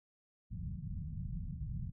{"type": "low-pass noise", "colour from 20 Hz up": "white", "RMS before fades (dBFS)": -41, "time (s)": [0.5, 1.92], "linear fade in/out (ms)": 20, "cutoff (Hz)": 180, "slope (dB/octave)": 48, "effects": []}